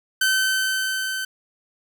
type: tone with level ramp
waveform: sawtooth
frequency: 1535 Hz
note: G6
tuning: 37 cents flat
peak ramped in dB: -13 to -22 dBFS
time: 0.21-1.25 s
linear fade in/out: 5 ms
effects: none